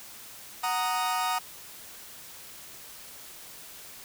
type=chord; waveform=40% pulse; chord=D# minor; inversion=first; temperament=equal; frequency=740 / 932.3 / 1244.5 Hz; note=F#5 / A#5 / D#6; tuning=0 / 0 / 0 cents; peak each=-30 dBFS; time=0.63-1.39 s; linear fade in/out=10 ms; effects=white hiss -46 dBFS RMS until 4.04 s